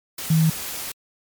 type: tone in noise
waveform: sine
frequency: 160 Hz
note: D#3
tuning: 49 cents sharp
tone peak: -14 dBFS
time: 0.3-0.5 s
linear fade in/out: 5 ms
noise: white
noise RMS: -31 dBFS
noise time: 0.18-0.92 s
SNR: +14 dB
effects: MP3 96 kbps